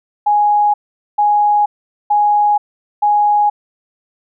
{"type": "tone bursts", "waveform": "sine", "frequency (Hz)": 830.6, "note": "G#5", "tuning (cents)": 0, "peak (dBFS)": -9, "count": 4, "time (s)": [0.26, 3.5], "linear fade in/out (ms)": 10, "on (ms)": 480, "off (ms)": 440, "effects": []}